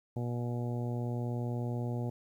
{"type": "harmonic tone", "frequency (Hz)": 120.6, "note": "B2", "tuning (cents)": -41, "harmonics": [1, 2, 3, 4, 5, 6, 7], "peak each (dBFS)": [-33, -39, -43, -45, -47, -49, -50], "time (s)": [0.16, 2.1], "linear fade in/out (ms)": 5, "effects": ["11-bit"]}